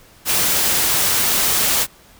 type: noise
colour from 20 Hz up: white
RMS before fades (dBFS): -17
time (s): 0.25-1.87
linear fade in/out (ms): 50
effects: pink hiss -48 dBFS RMS until 2.19 s